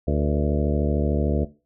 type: harmonic tone with a mistuned harmonic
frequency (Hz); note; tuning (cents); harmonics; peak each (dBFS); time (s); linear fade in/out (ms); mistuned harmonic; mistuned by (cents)
73.42; D2; 0; 1 / 2 / 3 / 4 / 5 / 6 / 7 / 8 / 9; -23 / -26 / -28 / -29 / -30 / -31 / -31 / -32 / -33; 0.07-1.45; 10; 7; -68
effects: noise-tail reverb RT60 0.3 s tail -17 dB re dry